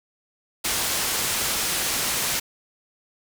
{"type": "low-pass noise", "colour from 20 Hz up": "white", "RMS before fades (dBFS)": -25, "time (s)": [0.64, 2.4], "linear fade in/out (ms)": 10, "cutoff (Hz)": 11000, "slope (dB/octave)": 12, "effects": []}